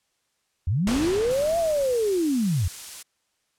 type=linear two-way sweep; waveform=sine; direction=up then down; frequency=74.7 to 686 to 74.7 Hz; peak=-20 dBFS; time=0.67-2.68 s; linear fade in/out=5 ms; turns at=1.58 s
type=noise with exponential decay; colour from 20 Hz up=pink; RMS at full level=-27 dBFS; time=0.87-2.99 s; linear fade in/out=2 ms; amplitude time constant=460 ms
type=noise; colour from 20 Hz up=blue; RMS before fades=-34 dBFS; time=1.3-3.03 s; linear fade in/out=10 ms
effects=white hiss -72 dBFS RMS until 3.58 s + low-pass 9000 Hz 12 dB/octave